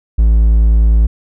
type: tone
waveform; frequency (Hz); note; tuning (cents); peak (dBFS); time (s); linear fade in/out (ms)
triangle; 55; A1; 0; -4; 0.18-1.07; 10
effects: none